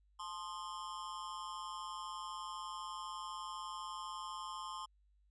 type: tone with amplitude modulation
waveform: square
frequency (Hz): 1052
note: C6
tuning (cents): +9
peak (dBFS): -39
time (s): 0.19-4.86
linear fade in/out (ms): 10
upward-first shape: sine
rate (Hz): 180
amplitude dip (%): 100
effects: added 50 Hz sine -68 dBFS peak until 5.3 s + resampled to 22050 Hz